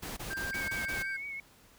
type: noise bursts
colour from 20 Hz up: pink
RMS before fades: -40 dBFS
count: 6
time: 0.02-1.03 s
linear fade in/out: 10 ms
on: 150 ms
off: 22 ms
type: tone with pitch glide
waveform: triangle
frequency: 1583 to 1570.3 Hz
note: G6 to G6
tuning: +17 to +3 cents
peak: -33 dBFS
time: 0.3-1.17 s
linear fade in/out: 10 ms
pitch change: -14 cents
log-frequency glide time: 0.5-0.93 s
type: tone with vibrato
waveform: sine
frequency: 2217 Hz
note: C#7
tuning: in tune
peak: -37 dBFS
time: 0.53-1.4 s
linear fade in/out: 2 ms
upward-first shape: triangle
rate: 5.8 Hz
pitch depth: 44 cents each way
effects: pink hiss -60 dBFS RMS until 1.78 s